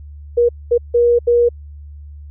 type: tone bursts at uneven times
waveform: sine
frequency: 477.4 Hz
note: A#4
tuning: 41 cents sharp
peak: -9 dBFS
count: 4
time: 0.37-0.49 / 0.71-0.78 / 0.94-1.19 / 1.27-1.49 s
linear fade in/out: 10 ms
effects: added 73 Hz sine -32 dBFS peak until 2.3 s